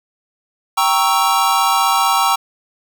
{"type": "chord", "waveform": "square", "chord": "G diminished seventh", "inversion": "none", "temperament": "equal", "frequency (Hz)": [784, 932.3, 1108.7, 1318.5], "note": ["G5", "Bb5", "Db6", "Fb6"], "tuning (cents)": [0, 0, 0, 0], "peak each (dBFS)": -19, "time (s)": [0.77, 2.36], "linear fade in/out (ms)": 10, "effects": []}